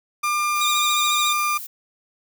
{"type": "tone", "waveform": "30% pulse", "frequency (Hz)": 1198, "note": "D6", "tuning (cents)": 34, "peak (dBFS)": -17, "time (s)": [0.23, 1.58], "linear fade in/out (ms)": 10}
{"type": "noise", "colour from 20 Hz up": "violet", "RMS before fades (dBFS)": -34, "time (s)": [0.55, 1.67], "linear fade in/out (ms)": 10}
{"type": "tone with vibrato", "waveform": "30% pulse", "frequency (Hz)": 3686, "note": "A#7", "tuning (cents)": -20, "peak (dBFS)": -19, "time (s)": [0.61, 1.33], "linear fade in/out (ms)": 5, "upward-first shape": "sine", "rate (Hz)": 14, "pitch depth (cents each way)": 58}
{"effects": []}